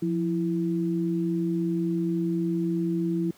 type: tone pair together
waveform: sine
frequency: 174.61 / 331.1 Hz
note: F3 / E4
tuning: 0 / +8 cents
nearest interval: major seventh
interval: 1108 cents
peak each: -26 dBFS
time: 0.02-3.31 s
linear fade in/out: 5 ms
effects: pink hiss -56 dBFS RMS until 3.37 s + high-pass 100 Hz 12 dB/octave